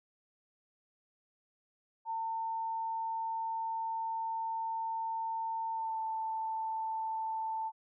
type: tone with pitch glide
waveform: sine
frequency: 900 to 887.1 Hz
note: A5 to A5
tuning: +39 to +14 cents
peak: -33 dBFS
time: 2.05-7.72 s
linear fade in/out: 50 ms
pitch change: -25 cents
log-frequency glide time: 5.74-6 s
effects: none